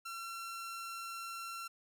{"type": "tone", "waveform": "sawtooth", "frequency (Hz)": 1358, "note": "F6", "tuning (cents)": -49, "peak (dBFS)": -38, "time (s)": [0.05, 1.68], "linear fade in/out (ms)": 10, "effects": []}